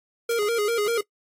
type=tone with vibrato; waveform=square; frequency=440 Hz; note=A4; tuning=in tune; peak=-22 dBFS; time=0.29-1.01 s; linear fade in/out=5 ms; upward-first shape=square; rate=5.1 Hz; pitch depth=100 cents each way
type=noise with exponential decay; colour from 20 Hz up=blue; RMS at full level=-31 dBFS; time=0.31-0.41 s; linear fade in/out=0 ms; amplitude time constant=21 ms
effects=noise-tail reverb RT60 0.1 s tail -23 dB re dry + AAC 48 kbps